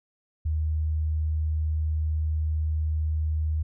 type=tone; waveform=sine; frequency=77.78 Hz; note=D#2; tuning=in tune; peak=-23 dBFS; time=0.45-3.63 s; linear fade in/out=10 ms; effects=none